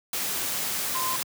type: tone in noise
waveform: sine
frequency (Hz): 1034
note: C6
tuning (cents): -21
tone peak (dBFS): -28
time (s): 0.95-1.16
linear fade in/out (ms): 2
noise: white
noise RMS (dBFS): -29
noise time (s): 0.13-1.23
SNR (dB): -2
effects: high-pass 100 Hz 12 dB/octave